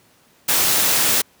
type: noise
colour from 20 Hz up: white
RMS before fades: -17 dBFS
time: 0.48-1.22 s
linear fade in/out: 10 ms
effects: pink hiss -55 dBFS RMS until 1.4 s + high-pass 100 Hz 12 dB/octave